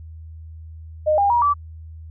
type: tone with pitch steps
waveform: sine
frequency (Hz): 614 / 805 / 955 / 1157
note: D#5 / G5 / A#5 / D6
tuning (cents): -23 / +46 / +42 / -26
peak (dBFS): -14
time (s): 1.06-1.54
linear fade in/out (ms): 20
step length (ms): 120
effects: added 80 Hz sine -35 dBFS peak until 2.1 s